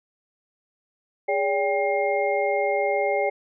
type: tone cluster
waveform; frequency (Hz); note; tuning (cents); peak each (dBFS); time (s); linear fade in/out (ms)
sine; 410.7 / 573 / 792 / 2128; G#4 / D5 / G5 / C7; -19 / -43 / +18 / +29; -26 / -24 / -26 / -29; 1.28-3.3; 10
effects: none